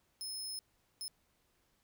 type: tone bursts at uneven times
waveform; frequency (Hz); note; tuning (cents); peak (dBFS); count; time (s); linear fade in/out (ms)
25% pulse; 5190; E8; -28; -35; 2; 0.21-0.59 / 1.01-1.08; 0
effects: pink hiss -75 dBFS RMS until 1.83 s